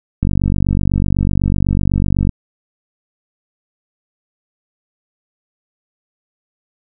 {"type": "click train", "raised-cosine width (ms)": 5, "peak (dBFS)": -3, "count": 100, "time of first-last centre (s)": [0.23, 2.292], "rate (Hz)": 48, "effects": []}